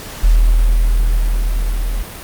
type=tone with level ramp; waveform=sine; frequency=40.46 Hz; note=E1; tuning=32 cents flat; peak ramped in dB=-6 to -15 dBFS; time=0.23-2.03 s; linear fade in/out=10 ms; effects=pink hiss -31 dBFS RMS until 2.23 s + Opus 48 kbps